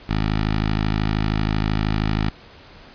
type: tone with notch filter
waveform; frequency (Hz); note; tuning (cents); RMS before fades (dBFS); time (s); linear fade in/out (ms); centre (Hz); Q
10% pulse; 52.9; G#1; +33; -21; 0.09-2.3; 5; 500; 0.96
effects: pink hiss -45 dBFS RMS until 2.94 s + resampled to 11025 Hz